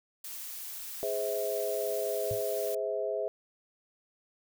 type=noise; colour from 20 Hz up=blue; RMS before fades=-41 dBFS; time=0.24-2.75 s; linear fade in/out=5 ms
type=chord; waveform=sine; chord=Ab augmented; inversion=none; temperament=just; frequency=415.3 / 519.1 / 648.9 Hz; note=Ab4 / C5 / E5; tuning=0 / -14 / -27 cents; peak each=-34 / -35 / -33 dBFS; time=1.03-3.28 s; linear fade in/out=0 ms
type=tone with exponential decay; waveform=sine; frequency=110 Hz; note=A2; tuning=in tune; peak=-30 dBFS; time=2.31-2.43 s; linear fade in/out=0 ms; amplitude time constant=24 ms
effects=none